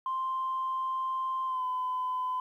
sine tone with pitch glide, 1046.5 to 1013.2 Hz, C6 to B5, 0 to +44 cents, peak -28 dBFS, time 0.06-2.4 s, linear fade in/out 2 ms, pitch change -56 cents, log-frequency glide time 1.46-1.64 s, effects tanh soft clip ceiling -25 dBFS + 11-bit

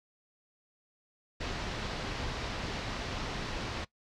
pink low-pass noise, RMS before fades -37 dBFS, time 1.4-3.85 s, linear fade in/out 10 ms, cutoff 5200 Hz, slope 24 dB/octave, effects noise-tail reverb RT60 0.1 s tail -19 dB re dry

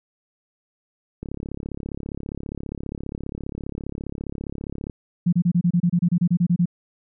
click train, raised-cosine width 3 ms, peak -18 dBFS, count 129, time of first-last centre 1.23-4.898 s, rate 34.9 Hz
sine tone bursts, 174.61 Hz, F3, in tune, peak -15 dBFS, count 15, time 5.26-6.657 s, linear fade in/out 10 ms, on 67 ms, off 28 ms
effects none

